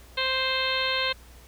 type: harmonic tone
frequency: 523.3 Hz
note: C5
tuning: in tune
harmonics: 1 / 2 / 3 / 4 / 5 / 6 / 7 / 8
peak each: -32 / -32 / -32 / -32 / -32 / -32 / -32 / -32 dBFS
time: 0.17-1.13 s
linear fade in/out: 10 ms
effects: added 60 Hz sine -49 dBFS peak until 1.47 s + pink hiss -53 dBFS RMS until 1.47 s